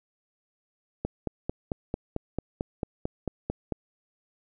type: click train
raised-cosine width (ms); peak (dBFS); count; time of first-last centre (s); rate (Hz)
2; -15; 13; 1.05-3.723; 4.49
effects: none